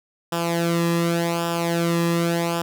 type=tone with flanger; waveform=sawtooth; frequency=169.3 Hz; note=E3; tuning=46 cents sharp; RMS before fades=-22 dBFS; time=0.32-2.62 s; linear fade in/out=5 ms; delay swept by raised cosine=0.47 to 1.37 ms; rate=0.87 Hz; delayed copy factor=-0.75; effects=none